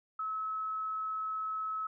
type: tone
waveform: sine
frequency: 1292 Hz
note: E6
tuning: 35 cents flat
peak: -33 dBFS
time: 0.19-1.87 s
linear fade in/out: 5 ms
effects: none